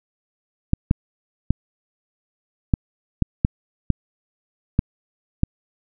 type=clicks; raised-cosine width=5 ms; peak=-3 dBFS; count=9; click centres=0.734 / 0.911 / 1.506 / 2.738 / 3.223 / 3.449 / 3.903 / 4.791 / 5.434 s; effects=none